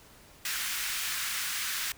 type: high-pass noise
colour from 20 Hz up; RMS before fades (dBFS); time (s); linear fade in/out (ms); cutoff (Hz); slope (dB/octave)
pink; -33; 0.45-1.92; 2; 1400; 24
effects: pink hiss -55 dBFS RMS until 1.97 s